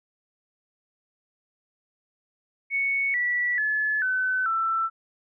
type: tone with pitch steps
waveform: sine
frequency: 2217 / 1952.4 / 1719.4 / 1514.3 / 1333.6 Hz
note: C#7 / B6 / A6 / F#6 / E6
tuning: 0 / -20 / -40 / +40 / +20 cents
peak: -22 dBFS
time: 2.7-4.9 s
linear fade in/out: 50 ms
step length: 440 ms
effects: none